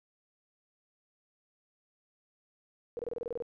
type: tone bursts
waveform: sine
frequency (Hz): 475.6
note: A#4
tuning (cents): +35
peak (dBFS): -33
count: 10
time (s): 2.97-3.423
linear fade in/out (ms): 0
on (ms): 21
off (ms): 27
effects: none